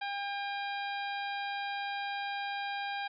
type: harmonic tone with a mistuned harmonic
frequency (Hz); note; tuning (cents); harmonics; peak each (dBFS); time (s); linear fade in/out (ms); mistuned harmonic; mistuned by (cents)
803; G5; +41; 1 / 2 / 3 / 4 / 5 / 6; -36 / -40 / -43 / -46 / -47 / -52; 0.01-3.08; 10; 5; -60
effects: none